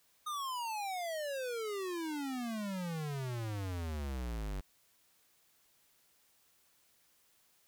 square exponential sweep, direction down, 1244.5 to 46.25 Hz, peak -37 dBFS, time 0.26-4.61 s, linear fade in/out 10 ms, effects white hiss -70 dBFS RMS until 7.67 s

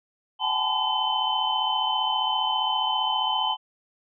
sine tone cluster, 759 / 842 / 877 / 1012 / 3057 Hz, F#5 / G#5 / A5 / B5 / G7, +44 / +24 / -6 / +42 / -44 cents, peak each -32 / -31 / -28 / -29 / -26 dBFS, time 0.39-3.57 s, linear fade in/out 50 ms, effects none

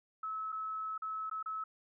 sine tone with dropouts, 1296 Hz, E6, 30 cents flat, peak -36 dBFS, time 0.23-1.64 s, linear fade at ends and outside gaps 5 ms, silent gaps 0.521-0.525 / 0.979-1.02 / 1.298-1.312 / 1.428-1.459 s, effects none

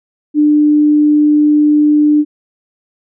sine tone, 298.5 Hz, D4, 28 cents sharp, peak -6 dBFS, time 0.34-2.25 s, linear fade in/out 50 ms, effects none

